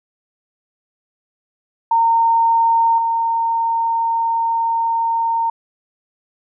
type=tone with level steps; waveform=sine; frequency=917 Hz; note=A#5; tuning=29 cents flat; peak=-11 / -15 dBFS; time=1.91-5.5 s; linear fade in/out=5 ms; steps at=2.98 s; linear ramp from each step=2 ms; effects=none